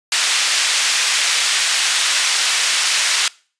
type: band-pass noise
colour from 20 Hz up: pink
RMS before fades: -17 dBFS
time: 0.12-3.28 s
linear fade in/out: 2 ms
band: 2100 to 8400 Hz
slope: 12 dB/octave
effects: noise-tail reverb RT60 0.4 s tail -23 dB re dry + resampled to 22050 Hz